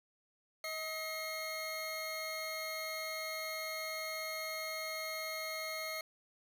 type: tone pair together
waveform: 25% pulse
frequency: 634.4 / 2147 Hz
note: D#5 / C7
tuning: +33 / +44 cents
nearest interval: octave + major sixth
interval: 2111 cents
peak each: -38 / -37 dBFS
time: 0.64-6.01 s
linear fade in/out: 2 ms
effects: none